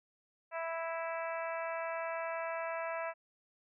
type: harmonic tone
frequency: 329.6 Hz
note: E4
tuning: in tune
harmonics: 2 / 3 / 4 / 5 / 6 / 7 / 8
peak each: -38 / -42 / -44 / -46 / -48 / -49 / -50 dBFS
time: 0.51-3.14 s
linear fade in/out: 50 ms
effects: none